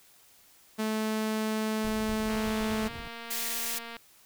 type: tone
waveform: sawtooth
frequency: 217.6 Hz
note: A3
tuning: 19 cents flat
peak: -24 dBFS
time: 0.78-2.89 s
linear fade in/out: 20 ms
type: noise with tremolo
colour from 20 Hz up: brown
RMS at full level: -40 dBFS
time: 1.84-3.08 s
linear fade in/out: 2 ms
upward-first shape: sine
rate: 8.2 Hz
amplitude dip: 50%
type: click train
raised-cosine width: 0.3 ms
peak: -26 dBFS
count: 390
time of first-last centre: 2.29-3.967 s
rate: 232 Hz
type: high-pass noise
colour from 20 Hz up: white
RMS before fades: -33 dBFS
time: 3.3-3.79 s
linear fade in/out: 10 ms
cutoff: 1700 Hz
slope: 96 dB/octave
effects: white hiss -59 dBFS RMS until 4.25 s